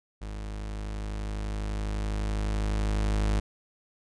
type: tone with level ramp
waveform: 40% pulse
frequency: 51.9 Hz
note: G#1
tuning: in tune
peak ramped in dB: -34 to -22 dBFS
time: 0.21-3.4 s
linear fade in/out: 10 ms
effects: resampled to 22050 Hz